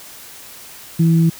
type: tone pair together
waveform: sine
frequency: 164.62 / 329.6 Hz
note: E3 / E4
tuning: -2 / 0 cents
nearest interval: octave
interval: 1202 cents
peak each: -10 / -22 dBFS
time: 0.99-1.3 s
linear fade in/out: 10 ms
effects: white hiss -38 dBFS RMS until 1.39 s